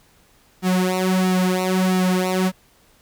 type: tone with flanger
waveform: sawtooth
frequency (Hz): 185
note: F#3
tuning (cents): 0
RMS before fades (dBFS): -19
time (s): 0.62-2.52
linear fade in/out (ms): 50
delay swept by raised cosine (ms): 1.9 to 4.8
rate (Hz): 1.5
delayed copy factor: -1
effects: pink hiss -56 dBFS RMS until 3.01 s